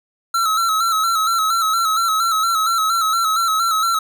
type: tone with vibrato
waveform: square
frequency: 1318.5 Hz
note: E6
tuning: in tune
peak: -16 dBFS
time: 0.34-3.99 s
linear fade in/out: 5 ms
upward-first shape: square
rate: 4.3 Hz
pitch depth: 47 cents each way
effects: none